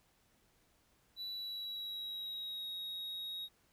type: tone with pitch glide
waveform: triangle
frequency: 3951 to 3779 Hz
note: B7 to A#7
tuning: 0 to +23 cents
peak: -39 dBFS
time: 1.16-3.49 s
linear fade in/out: 50 ms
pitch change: -77 cents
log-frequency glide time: 1.3-2.67 s
effects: pink hiss -72 dBFS RMS until 3.72 s